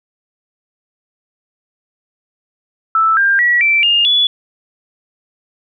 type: tone with pitch steps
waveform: sine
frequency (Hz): 1318.5 / 1595.4 / 1930.4 / 2336 / 2826 / 3420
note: E6 / G6 / B6 / D7 / F7 / A7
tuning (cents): 0 / +30 / -40 / -10 / +20 / -50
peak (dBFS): -9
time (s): 2.95-4.27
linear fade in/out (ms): 2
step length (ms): 220
effects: none